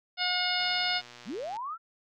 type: harmonic tone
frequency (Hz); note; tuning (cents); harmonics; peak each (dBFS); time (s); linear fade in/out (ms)
722; F#5; -43; 1 / 2 / 3 / 4 / 5 / 6 / 7; -34 / -34 / -34 / -34 / -34 / -34 / -34; 0.17-1.02; 50
type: click train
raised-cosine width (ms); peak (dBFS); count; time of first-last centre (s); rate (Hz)
0.2; -30; 117; 0.6-1.567; 120
type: linear sweep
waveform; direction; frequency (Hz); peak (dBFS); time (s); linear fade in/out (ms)
sine; up; 146.8 to 1385; -33; 1.25-1.78; 50
effects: none